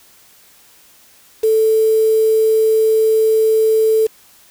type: tone with quantisation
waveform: sine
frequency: 440 Hz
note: A4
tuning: in tune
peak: -10 dBFS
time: 1.43-4.07 s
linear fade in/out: 10 ms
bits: 5
effects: white hiss -48 dBFS RMS until 4.5 s